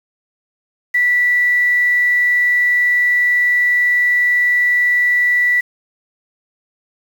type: tone with quantisation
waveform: sine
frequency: 1962 Hz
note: B6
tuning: 12 cents flat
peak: -11 dBFS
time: 0.94-5.61 s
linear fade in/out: 10 ms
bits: 6
effects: none